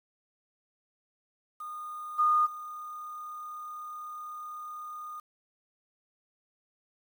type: tone with level steps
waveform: sine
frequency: 1224 Hz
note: D#6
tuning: 29 cents flat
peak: -37 / -21 / -38 dBFS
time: 1.6-5.2 s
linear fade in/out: 5 ms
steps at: 2.18 / 2.45 s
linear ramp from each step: 20 ms
effects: 9-bit